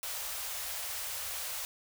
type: band-stop noise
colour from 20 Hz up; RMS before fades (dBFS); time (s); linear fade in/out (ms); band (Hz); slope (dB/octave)
white; -38; 0.03-1.65; 0; 100 to 490; 48
effects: none